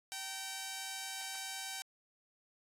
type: tone pair together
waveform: 5% pulse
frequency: 772 / 918.1 Hz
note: G5 / A#5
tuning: -27 / -27 cents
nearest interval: minor third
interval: 300 cents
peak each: -29 / -38 dBFS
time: 0.12-1.82 s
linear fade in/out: 0 ms
effects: AAC 64 kbps